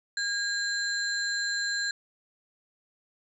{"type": "tone cluster", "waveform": "sine", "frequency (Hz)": [1623, 4109, 7290], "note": ["G#6", "C8", "A#8"], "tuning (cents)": [-40, -32, -40], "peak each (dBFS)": [-29, -32, -37], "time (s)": [0.17, 1.91], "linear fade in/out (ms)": 2, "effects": []}